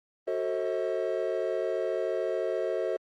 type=chord; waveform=triangle; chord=F# diminished seventh; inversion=none; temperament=just; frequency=370 / 444 / 532.8 / 639.4 Hz; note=F#4 / A4 / C5 / Eb5; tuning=0 / +16 / +31 / +47 cents; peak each=-31 dBFS; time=0.27-2.97 s; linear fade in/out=10 ms; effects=Opus 32 kbps